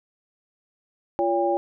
sine tone cluster, 345.9 / 568 / 804 Hz, F4 / C#5 / G5, -17 / +42 / +44 cents, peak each -24 dBFS, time 1.19-1.57 s, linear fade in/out 0 ms, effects none

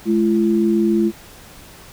sine tone pair together, 213.3 / 339.5 Hz, G#3 / F4, +46 / -49 cents, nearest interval minor sixth, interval 805 cents, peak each -16 dBFS, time 0.05-1.12 s, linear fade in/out 50 ms, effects pink hiss -42 dBFS RMS until 1.92 s

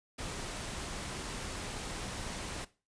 pink noise, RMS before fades -40 dBFS, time 0.18-2.65 s, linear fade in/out 10 ms, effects noise-tail reverb RT60 0.3 s tail -17 dB re dry + resampled to 22050 Hz

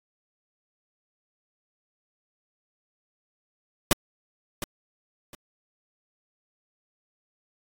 pink noise with echo, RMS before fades -18 dBFS, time 3.91-3.93 s, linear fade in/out 2 ms, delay 710 ms, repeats 2, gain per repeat -13 dB, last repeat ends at 5.35 s, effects AAC 64 kbps

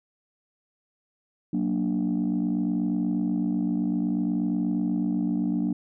sine chord, Gb augmented, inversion none, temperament equal, 185 / 233.1 / 293.7 Hz, Gb3 / Bb3 / D4, 0 / 0 / 0 cents, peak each -26 dBFS, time 1.53-5.73 s, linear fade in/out 5 ms, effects tanh soft clip ceiling -18 dBFS

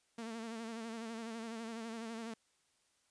sawtooth tone with vibrato, 227 Hz, A#3, 46 cents flat, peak -38 dBFS, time 0.18-2.34 s, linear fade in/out 5 ms, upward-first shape sine, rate 12 Hz, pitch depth 51 cents each way, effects white hiss -75 dBFS RMS until 3.1 s + resampled to 22050 Hz

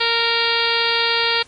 harmonic tone with a mistuned harmonic, 463.9 Hz, A#4, 8 cents flat, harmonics 1 / 2 / 3 / 4 / 5 / 6 / 7 / 8 / 9 / 10, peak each -25 / -25 / -25 / -25 / -25 / -25 / -25 / -25 / -25 / -25 dBFS, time 0-1.43 s, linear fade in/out 10 ms, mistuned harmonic 7, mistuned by +21 cents, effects pink hiss -48 dBFS RMS until 1.47 s + MP3 48 kbps

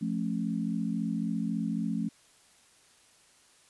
sine chord, F augmented, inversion none, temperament just, 174.61 / 218.3 / 272.8 Hz, F3 / A3 / C#4, 0 / -13 / -28 cents, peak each -33 / -31 / -35 dBFS, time 0.01-2.09 s, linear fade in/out 10 ms, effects white hiss -61 dBFS RMS until 3.69 s + resampled to 24000 Hz

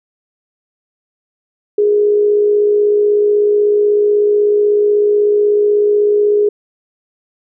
sine tone with amplitude modulation, 415.3 Hz, G#4, in tune, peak -7 dBFS, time 1.78-6.49 s, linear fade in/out 5 ms, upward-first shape sine, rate 56.2 Hz, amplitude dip 35%, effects none

